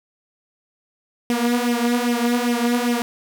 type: tone with flanger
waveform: sawtooth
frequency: 240.1 Hz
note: B3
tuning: 49 cents flat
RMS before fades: -20 dBFS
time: 1.3-3.02 s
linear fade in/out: 0 ms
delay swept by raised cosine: 0.34 to 4.74 ms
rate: 2.5 Hz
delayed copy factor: +0.7
effects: none